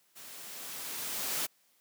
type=noise with level ramp; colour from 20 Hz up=white; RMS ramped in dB=-49 to -32 dBFS; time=0.15-1.47 s; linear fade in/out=20 ms; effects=white hiss -69 dBFS RMS until 1.8 s + high-pass 150 Hz 12 dB/octave